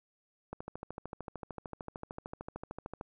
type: click train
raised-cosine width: 1 ms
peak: -26 dBFS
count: 34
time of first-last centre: 0.53-3.011 s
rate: 13.3 Hz
effects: none